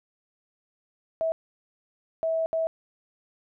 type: tone bursts at uneven times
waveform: sine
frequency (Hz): 650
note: E5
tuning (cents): -24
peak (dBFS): -23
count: 3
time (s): 1.21-1.32 / 2.23-2.46 / 2.53-2.67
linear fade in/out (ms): 0
effects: none